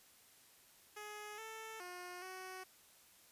10% pulse tone with pitch steps, 419.8 / 443 / 358.2 / 373.3 Hz, G#4 / A4 / F4 / F#4, +19 / +12 / +44 / +15 cents, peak -39 dBFS, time 0.96-2.64 s, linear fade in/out 10 ms, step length 420 ms, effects white hiss -65 dBFS RMS until 3.31 s + resampled to 32000 Hz

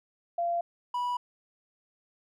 sine / triangle tone pair in turn, 688 / 979.5 Hz, F5 / B5, -26 / -15 cents, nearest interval tritone, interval 611 cents, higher second, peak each -26 dBFS, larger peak neither, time 0.38-0.61 / 0.94-1.17 s, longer neither, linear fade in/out 5 ms, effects none

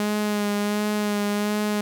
sawtooth tone with vibrato, 207.7 Hz, G#3, in tune, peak -18 dBFS, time 0-1.81 s, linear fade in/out 2 ms, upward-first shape sine, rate 1.4 Hz, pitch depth 22 cents each way, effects 10-bit

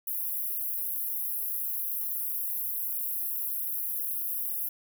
pink high-pass noise, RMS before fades -32 dBFS, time 0.07-4.69 s, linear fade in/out 5 ms, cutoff 11000 Hz, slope 96 dB/octave, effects none

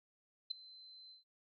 sine tone with ADSR envelope, 4072 Hz, C8, 48 cents flat, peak -32 dBFS, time 0.5-1.24 s, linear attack 13 ms, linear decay 4 ms, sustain -22 dB, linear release 130 ms, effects none

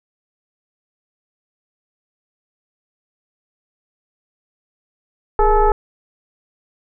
sine tone with frequency modulation, 415.3 Hz, G#4, in tune, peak -10 dBFS, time 5.39-5.72 s, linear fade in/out 2 ms, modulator 442 Hz, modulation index 1.5, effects none

